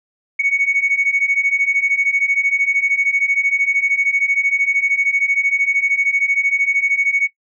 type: beating tone pair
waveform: sine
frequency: 2217 / 2230 Hz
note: C#7 / C#7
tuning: 0 / +10 cents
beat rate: 13 Hz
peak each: -17 / -15 dBFS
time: 0.39-7.28 s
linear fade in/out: 10 ms
effects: noise-tail reverb RT60 0.1 s tail -18 dB re dry + tanh soft clip ceiling -8 dBFS